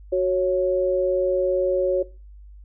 sine tone pair together, 370 / 552.3 Hz, F#4 / C#5, 0 / -6 cents, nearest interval perfect fifth, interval 694 cents, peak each -21 / -20 dBFS, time 0.12-2.03 s, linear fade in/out 10 ms, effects noise-tail reverb RT60 0.3 s tail -18 dB re dry + added 50 Hz sine -41 dBFS peak until 2.64 s

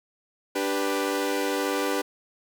sawtooth chord, G major, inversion second, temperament equal, 293.7 / 392 / 493.9 Hz, D4 / G4 / B4, 0 / 0 / 0 cents, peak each -25 dBFS, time 0.55-2.02 s, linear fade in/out 10 ms, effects none

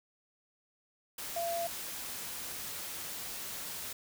sine tone in noise, 681 Hz, F5, 44 cents flat, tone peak -32 dBFS, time 1.36-1.67 s, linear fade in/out 5 ms, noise white, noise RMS -41 dBFS, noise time 1.18-3.93 s, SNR +6 dB, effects none

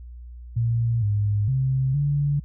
sine tone with pitch steps, 116.3 / 103.3 / 132.3 / 144 Hz, A#2 / G#2 / C3 / D3, -4 / -9 / +20 / -34 cents, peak -19 dBFS, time 0.56-2.4 s, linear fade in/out 10 ms, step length 460 ms, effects added 60 Hz sine -37 dBFS peak until 2.44 s

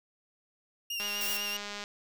30% pulse tone with vibrato, 2794 Hz, F7, in tune, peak -30 dBFS, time 0.9-1.57 s, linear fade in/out 5 ms, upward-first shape triangle, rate 8 Hz, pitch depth 41 cents each way
click train, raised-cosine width 0.2 ms, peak -22 dBFS, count 173, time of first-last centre 1-1.839 s, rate 205 Hz
blue noise, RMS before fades -35 dBFS, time 1.21-1.37 s, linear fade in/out 2 ms
effects none

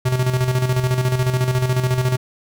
square tone with tremolo, 127.3 Hz, C3, 47 cents flat, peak -15 dBFS, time 0.05-2.17 s, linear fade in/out 10 ms, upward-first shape square, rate 14 Hz, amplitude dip 55%, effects none

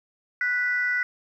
sine tone pair together, 1478.1 / 1973 Hz, F#6 / B6, -2 / -2 cents, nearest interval perfect fourth, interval 500 cents, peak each -24 dBFS, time 0.41-1.03 s, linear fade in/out 2 ms, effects tanh soft clip ceiling -15 dBFS + 10-bit

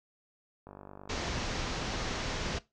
click train, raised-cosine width 1 ms, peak -32 dBFS, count 31, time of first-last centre 0.67-1.279 s, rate 49.3 Hz
pink low-pass noise, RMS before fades -35 dBFS, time 1.09-2.59 s, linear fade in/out 10 ms, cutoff 6600 Hz, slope 48 dB/octave
effects noise-tail reverb RT60 0.2 s tail -18 dB re dry

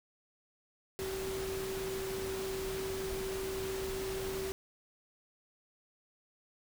sine tone in noise, 383.1 Hz, G4, 40 cents flat, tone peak -36 dBFS, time 0.99-4.52 s, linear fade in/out 0 ms, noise pink, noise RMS -42 dBFS, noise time 0.99-4.52 s, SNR +3 dB, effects none

